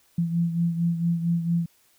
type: beating tone pair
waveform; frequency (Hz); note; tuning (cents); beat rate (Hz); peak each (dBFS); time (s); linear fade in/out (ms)
sine; 168.8 / 173.2; E3 / F3; +41 / -14; 4.4; -22 / -29; 0.18-1.66; 5
effects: white hiss -62 dBFS RMS until 1.98 s